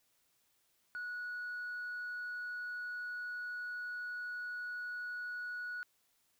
sine tone, 1464 Hz, F#6, 19 cents flat, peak -37 dBFS, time 0.95-5.83 s, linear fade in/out 0 ms, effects tanh soft clip ceiling -37 dBFS + white hiss -75 dBFS RMS until 6.39 s

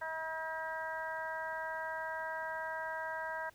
harmonic tone, 320 Hz, D#4, 49 cents sharp, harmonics 2 / 3 / 4 / 5 / 6, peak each -43 / -41 / -50 / -41 / -48 dBFS, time 0.01-3.5 s, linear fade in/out 10 ms, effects pink hiss -65 dBFS RMS until 3.54 s

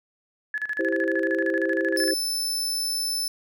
sine tone with tremolo, 1707 Hz, G#6, 47 cents sharp, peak -24 dBFS, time 0.54-2.11 s, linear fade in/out 2 ms, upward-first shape square, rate 13 Hz, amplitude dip 80%
sine chord, C major, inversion first, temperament equal, 329.6 / 392 / 523.3 Hz, E4 / G4 / C5, 0 / 0 / 0 cents, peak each -26 / -28 / -27 dBFS, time 0.79-2.14 s, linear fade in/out 5 ms
sawtooth tone, 5274 Hz, E8, in tune, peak -22 dBFS, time 1.97-3.28 s, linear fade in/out 2 ms
effects none

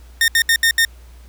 sawtooth tone bursts at uneven times, 1830 Hz, A#6, 32 cents flat, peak -8 dBFS, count 5, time 0.21-0.28 / 0.35-0.42 / 0.49-0.56 / 0.63-0.71 / 0.78-0.85 s, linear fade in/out 2 ms, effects added 60 Hz sine -39 dBFS peak until 1.28 s + pink hiss -52 dBFS RMS until 1.28 s

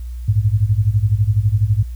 sine tone with tremolo, 104.7 Hz, G#2, 15 cents sharp, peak -9 dBFS, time 0.28-1.83 s, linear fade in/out 5 ms, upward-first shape sine, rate 12 Hz, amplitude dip 85%, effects added 60 Hz sine -25 dBFS peak until 1.95 s + white hiss -53 dBFS RMS until 1.95 s

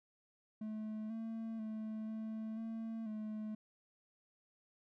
triangle tone with pitch steps, 216.1 / 224.8 / 217.9 / 219.8 / 224.8 / 215 Hz, A3 / A3 / A3 / A3 / A3 / A3, -31 / +37 / -17 / -2 / +37 / -40 cents, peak -38 dBFS, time 0.61-3.55 s, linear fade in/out 5 ms, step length 490 ms, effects none

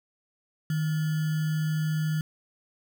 sine tone with sample-and-hold, 155.7 Hz, D#3, 2 cents sharp, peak -24 dBFS, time 0.7-2.21 s, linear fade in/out 2 ms, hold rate 1575 Hz, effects none

